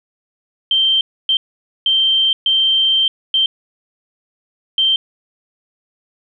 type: tone bursts at uneven times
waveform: sine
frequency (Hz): 3136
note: G7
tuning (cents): 0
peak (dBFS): -11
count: 6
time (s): 0.71-1.01 / 1.29-1.37 / 1.86-2.33 / 2.46-3.08 / 3.34-3.46 / 4.78-4.96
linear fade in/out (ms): 2
effects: none